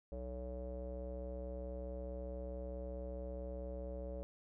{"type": "tone with low-pass filter", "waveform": "square", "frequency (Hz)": 62.3, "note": "B1", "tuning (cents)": 16, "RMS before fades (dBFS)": -44, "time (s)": [0.12, 4.23], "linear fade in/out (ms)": 0, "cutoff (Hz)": 540, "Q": 7.9, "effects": []}